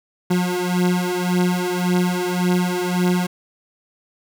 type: beating tone pair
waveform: 30% pulse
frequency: 178.6 / 180.4 Hz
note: F3 / F#3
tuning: +39 / -44 cents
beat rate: 1.8 Hz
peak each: -18 dBFS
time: 0.3-3.27 s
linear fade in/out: 10 ms
effects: none